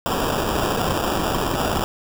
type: noise with sample-and-hold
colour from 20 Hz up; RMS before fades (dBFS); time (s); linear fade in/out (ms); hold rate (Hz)
white; -22; 0.06-1.84; 0; 2100
effects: none